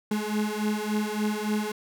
35% pulse beating tone pair, 210 / 213.5 Hz, G#3 / G#3, +19 / +48 cents, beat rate 3.5 Hz, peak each -27 dBFS, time 0.11-1.72 s, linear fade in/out 5 ms, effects none

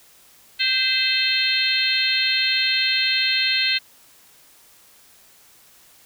harmonic tone with a mistuned harmonic, 523.3 Hz, C5, in tune, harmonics 3 / 4 / 5 / 6 / 7 / 8, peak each -28 / -26 / -24 / -26 / -26 / -22 dBFS, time 0.59-3.79 s, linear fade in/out 20 ms, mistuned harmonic 4, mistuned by -40 cents, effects white hiss -52 dBFS RMS until 6.05 s

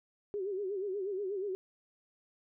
sine tone with vibrato, 392 Hz, G4, in tune, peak -33 dBFS, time 0.34-1.55 s, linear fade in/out 0 ms, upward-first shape sine, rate 8.3 Hz, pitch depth 110 cents each way, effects none

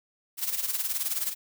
blue noise with tremolo, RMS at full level -27 dBFS, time 0.37-1.35 s, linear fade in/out 50 ms, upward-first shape sine, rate 19 Hz, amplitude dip 70%, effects none

